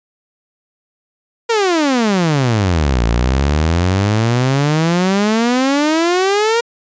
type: exponential two-way sweep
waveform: sawtooth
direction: down then up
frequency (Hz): 475.8 to 55.5 to 475.8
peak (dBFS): -8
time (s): 1.49-6.61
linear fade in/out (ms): 10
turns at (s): 3.05
effects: resampled to 16000 Hz